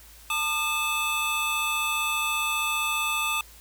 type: tone cluster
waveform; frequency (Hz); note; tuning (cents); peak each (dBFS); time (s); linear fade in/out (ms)
square; 894 / 1212 / 2607 / 3483; A5 / D#6 / E7 / A7; +27 / -46 / -20 / -18; -36 / -30 / -28 / -34; 0.3-3.41; 2
effects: added 55 Hz sine -51 dBFS peak until 3.6 s + white hiss -51 dBFS RMS until 3.6 s